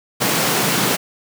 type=high-pass noise; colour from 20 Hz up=pink; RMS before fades=-18 dBFS; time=0.2-0.97 s; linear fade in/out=20 ms; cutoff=120 Hz; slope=48 dB/octave; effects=none